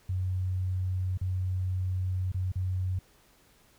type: tone with dropouts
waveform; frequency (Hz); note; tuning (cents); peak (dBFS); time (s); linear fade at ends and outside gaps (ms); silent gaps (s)
sine; 92.5; F#2; 0; -27; 0.09-2.99; 5; 1.175-1.212 / 2.319-2.344 / 2.519-2.556
effects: pink hiss -62 dBFS RMS until 3.78 s